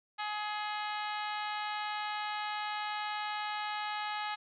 harmonic tone with a mistuned harmonic, 420.8 Hz, G#4, 23 cents sharp, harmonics 2 / 3 / 4 / 5 / 6 / 7 / 8 / 9 / 10, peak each -37 / -41 / -43 / -45 / -47 / -48 / -49 / -50 / -51 dBFS, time 0.18-4.36 s, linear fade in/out 20 ms, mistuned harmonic 8, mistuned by -26 cents, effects none

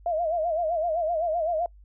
sine tone with vibrato, 660 Hz, E5, 2 cents sharp, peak -23 dBFS, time 0.06-1.66 s, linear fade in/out 2 ms, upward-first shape sine, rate 7.8 Hz, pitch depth 120 cents each way, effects noise-tail reverb RT60 0.1 s tail -25 dB re dry + added 50 Hz sine -48 dBFS peak until 1.84 s

